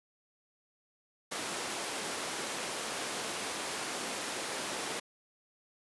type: high-pass noise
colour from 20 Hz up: pink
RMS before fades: -37 dBFS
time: 1.31-5 s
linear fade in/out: 10 ms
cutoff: 330 Hz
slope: 12 dB/octave
effects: resampled to 24000 Hz